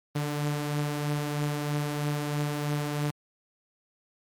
sawtooth beating tone pair, 146.83 / 149.93 Hz, D3 / D3, 0 / +36 cents, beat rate 3.1 Hz, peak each -24 / -32 dBFS, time 0.15-3.11 s, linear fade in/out 10 ms, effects MP3 96 kbps

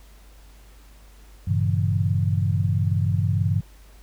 sine chord, G diminished seventh, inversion none, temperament equal, 98 / 116.54 / 138.59 / 164.81 Hz, G2 / Bb2 / Db3 / Fb3, 0 / 0 / 0 / 0 cents, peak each -21 / -27 / -26 / -27 dBFS, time 1.47-3.61 s, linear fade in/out 10 ms, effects added 50 Hz sine -46 dBFS peak until 4.02 s + pink hiss -55 dBFS RMS until 4.02 s

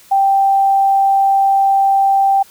sine tone, 784 Hz, G5, in tune, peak -9 dBFS, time 0.11-2.43 s, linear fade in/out 10 ms, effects white hiss -45 dBFS RMS until 2.5 s

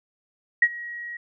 sine tone with ADSR envelope, 1901 Hz, A#6, 33 cents sharp, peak -11 dBFS, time 0.62-1.17 s, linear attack 5 ms, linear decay 52 ms, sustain -21 dB, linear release 5 ms, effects none

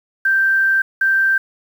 sine tone pair in turn, 1568 / 1568 Hz, G6 / G6, 0 / 0 cents, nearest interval unison, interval 0 cents, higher neither, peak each -12 dBFS, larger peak neither, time 0.25-0.82 / 1.01-1.38 s, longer first, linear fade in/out 5 ms, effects 7-bit

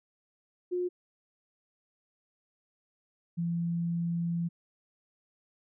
sine tone pair in turn, 358.4 / 169.88 Hz, F4 / F3, +45 / -48 cents, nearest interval octave + minor second, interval 1293 cents, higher first, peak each -28 dBFS, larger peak neither, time 0.71-0.89 / 3.37-4.49 s, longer second, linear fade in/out 20 ms, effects none

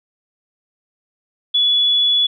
sine tone, 3414 Hz, G#7, 47 cents sharp, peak -12 dBFS, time 1.54-2.27 s, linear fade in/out 10 ms, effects none

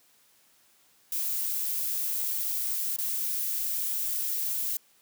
violet noise with dropouts, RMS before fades -30 dBFS, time 1.12-4.77 s, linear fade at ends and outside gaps 2 ms, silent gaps 2.963-2.985 s, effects white hiss -63 dBFS RMS until 5.01 s + high-pass 100 Hz 12 dB/octave

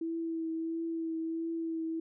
sine tone with vibrato, 327.4 Hz, E4, 12 cents flat, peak -32 dBFS, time 0.01-2 s, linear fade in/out 5 ms, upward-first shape triangle, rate 1.5 Hz, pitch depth 22 cents each way, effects none

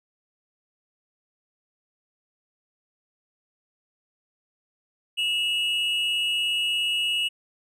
triangle tone pair together, 2663 / 2900 Hz, E7 / F#7, +17 / -35 cents, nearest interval minor second, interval 148 cents, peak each -27 / -22 dBFS, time 5.17-7.29 s, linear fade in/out 20 ms, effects none

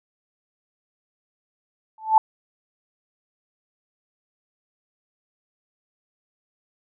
sine tone with exponential growth, 876 Hz, A5, 8 cents flat, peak -7 dBFS, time 1.98-2.18 s, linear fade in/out 2 ms, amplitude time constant 43 ms, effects none

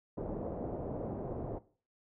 white low-pass noise, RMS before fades -39 dBFS, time 0.17-1.59 s, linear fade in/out 10 ms, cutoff 610 Hz, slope 24 dB/octave, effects noise-tail reverb RT60 0.4 s tail -17 dB re dry

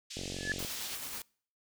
pink band-pass noise, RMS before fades -44 dBFS, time 0.1-0.96 s, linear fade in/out 10 ms, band 2700 to 7600 Hz, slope 24 dB/octave
click train, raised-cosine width 2 ms, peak -27 dBFS, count 23, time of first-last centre 0.17-0.648 s, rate 46 Hz
sine tone with exponential growth, 1721 Hz, A6, 39 cents flat, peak -26 dBFS, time 0.33-0.52 s, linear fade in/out 1 ms, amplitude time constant 41 ms
white noise with tremolo, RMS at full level -40 dBFS, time 0.59-1.22 s, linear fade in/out 2 ms, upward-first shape square, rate 9.3 Hz, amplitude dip 25%
effects noise-tail reverb RT60 0.5 s tail -25 dB re dry

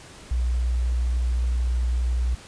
sine tone, 60.9 Hz, B1, 24 cents flat, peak -20 dBFS, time 0.31-2.35 s, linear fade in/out 5 ms, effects pink hiss -45 dBFS RMS until 2.47 s + resampled to 22050 Hz

